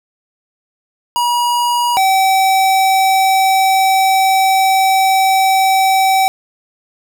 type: tone pair in turn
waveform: square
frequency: 962 / 767.3 Hz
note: B5 / G5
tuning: -46 / -37 cents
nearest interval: major third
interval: 391 cents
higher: first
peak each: -13 / -10 dBFS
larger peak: second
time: 1.16-1.97 / 1.97-6.28 s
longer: second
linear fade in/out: 0 ms
effects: none